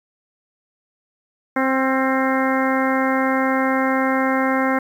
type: harmonic tone with a mistuned harmonic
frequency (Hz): 264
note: C4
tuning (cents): +16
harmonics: 1 / 2 / 3 / 4 / 5 / 6 / 7 / 8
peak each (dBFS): -20 / -23 / -25 / -26 / -27 / -28 / -28 / -29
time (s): 1.56-4.79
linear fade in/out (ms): 5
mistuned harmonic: 5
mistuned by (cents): +25
effects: 8-bit